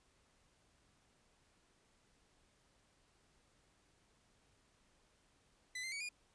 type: tone with pitch steps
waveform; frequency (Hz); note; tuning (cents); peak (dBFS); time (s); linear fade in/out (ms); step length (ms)
sawtooth; 2005 / 2083 / 2258 / 2433; B6 / C7 / C#7 / D#7; +26 / -8 / +31 / -39; -38; 5.75-6.09; 5; 85
effects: pink hiss -73 dBFS RMS until 6.34 s + resampled to 22050 Hz